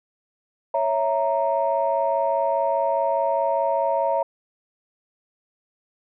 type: chord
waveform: sine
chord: A# diminished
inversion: first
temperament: equal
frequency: 554.4 / 659.3 / 932.3 Hz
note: C#5 / E5 / A#5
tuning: 0 / 0 / 0 cents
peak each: -23 dBFS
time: 0.74-4.23 s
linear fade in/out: 5 ms
effects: tanh soft clip ceiling -10 dBFS